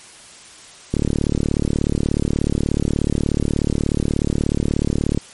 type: click train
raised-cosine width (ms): 3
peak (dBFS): -5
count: 156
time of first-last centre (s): 0.94-5.175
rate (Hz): 36.6
effects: white hiss -42 dBFS RMS until 5.33 s + MP3 48 kbps